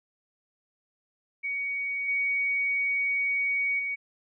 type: tone with level steps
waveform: sine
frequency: 2245 Hz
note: C#7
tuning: 21 cents sharp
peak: -28 / -24 / -28 dBFS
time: 1.43-3.96 s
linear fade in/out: 20 ms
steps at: 2.08 / 3.79 s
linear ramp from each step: 5 ms
effects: none